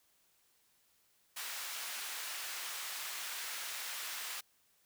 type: high-pass noise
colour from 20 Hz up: pink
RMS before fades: -42 dBFS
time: 1.36-4.41 s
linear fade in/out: 10 ms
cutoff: 1400 Hz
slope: 12 dB/octave
effects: white hiss -72 dBFS RMS until 4.85 s